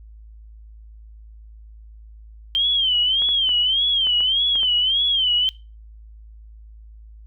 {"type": "tone with vibrato", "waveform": "sine", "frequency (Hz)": 3136, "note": "G7", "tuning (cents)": 0, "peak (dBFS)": -16, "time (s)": [2.55, 5.49], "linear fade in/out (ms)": 0, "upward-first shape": "sine", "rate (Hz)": 1.7, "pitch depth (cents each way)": 130}
{"type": "clicks", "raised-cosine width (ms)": 0.5, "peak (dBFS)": -22, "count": 7, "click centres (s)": [3.221, 3.289, 3.492, 4.07, 4.206, 4.556, 4.632]}
{"effects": ["noise-tail reverb RT60 0.3 s tail -22 dB re dry", "added 54 Hz sine -40 dBFS peak until 7.26 s"]}